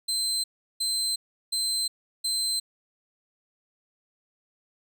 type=tone bursts; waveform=30% pulse; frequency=4100 Hz; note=C8; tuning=36 cents flat; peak=-22 dBFS; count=4; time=0.08-2.6 s; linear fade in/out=10 ms; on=360 ms; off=360 ms; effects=none